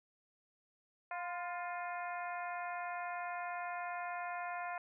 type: harmonic tone with a mistuned harmonic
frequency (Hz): 352.6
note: F4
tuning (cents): +17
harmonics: 2 / 3 / 4 / 5 / 6 / 7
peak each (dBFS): -41 / -45 / -47 / -49 / -51 / -52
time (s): 1.11-4.78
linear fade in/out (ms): 2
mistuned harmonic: 3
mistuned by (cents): -38
effects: none